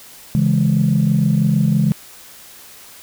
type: chord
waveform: sine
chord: C# minor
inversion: none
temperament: equal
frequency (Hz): 138.59 / 164.81 / 207.7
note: C#3 / E3 / G#3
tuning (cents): 0 / 0 / 0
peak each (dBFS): -16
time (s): 0.35-1.92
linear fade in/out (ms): 0
effects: tanh soft clip ceiling -5 dBFS + white hiss -41 dBFS RMS until 3.02 s